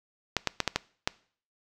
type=clicks; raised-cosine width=0.2 ms; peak=-7 dBFS; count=6; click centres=0.367 / 0.473 / 0.603 / 0.677 / 0.76 / 1.075 s; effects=noise-tail reverb RT60 0.5 s tail -22 dB re dry